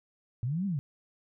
sine linear two-way sweep, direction up then down, 110 to 205.3 to 128.6 Hz, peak -28 dBFS, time 0.43-0.79 s, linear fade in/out 0 ms, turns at 0.66 s, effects none

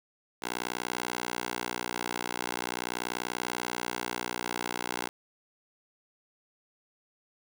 10% pulse tone with high-pass filter, 60.4 Hz, B1, 38 cents flat, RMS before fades -35 dBFS, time 0.42-5.09 s, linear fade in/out 5 ms, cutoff 530 Hz, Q 0.62, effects none

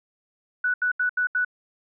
sine tone bursts, 1480 Hz, F#6, in tune, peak -20 dBFS, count 5, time 0.64-1.448 s, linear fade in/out 5 ms, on 100 ms, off 77 ms, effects none

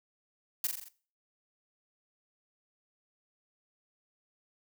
blue noise with echo, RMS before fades -30 dBFS, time 0.64-0.67 s, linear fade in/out 2 ms, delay 43 ms, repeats 5, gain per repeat -4 dB, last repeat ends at 0.885 s, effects noise-tail reverb RT60 0.4 s tail -18 dB re dry

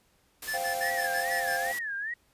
white noise, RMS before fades -39 dBFS, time 0.42-1.79 s, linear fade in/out 5 ms
square tone bursts, 1745 Hz, A6, 15 cents flat, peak -31 dBFS, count 7, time 0.47-1.576 s, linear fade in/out 20 ms, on 110 ms, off 56 ms
triangle chord, C suspended fourth, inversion none, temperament equal, 523.3 / 698.5 / 784 Hz, C5 / F5 / G5, 0 / 0 / 0 cents, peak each -34 / -31 / -33 dBFS, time 0.53-1.73 s, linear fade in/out 20 ms
sine tone with vibrato, 1760 Hz, A6, in tune, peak -31 dBFS, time 0.81-2.14 s, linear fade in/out 5 ms, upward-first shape sine, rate 2.4 Hz, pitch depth 170 cents each way
effects pink hiss -67 dBFS RMS until 2.33 s + resampled to 32000 Hz

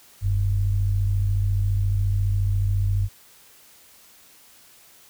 sine tone pair together, 43.65 / 98 Hz, F1 / G2, 0 / 0 cents, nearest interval octave + major second, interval 1400 cents, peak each -24 / -20 dBFS, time 0.21-3.09 s, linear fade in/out 50 ms, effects white hiss -52 dBFS RMS until 5.09 s

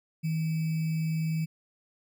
sine tone with sample-and-hold, 160.2 Hz, E3, 49 cents flat, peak -26 dBFS, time 0.23-1.46 s, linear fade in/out 20 ms, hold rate 2450 Hz, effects none

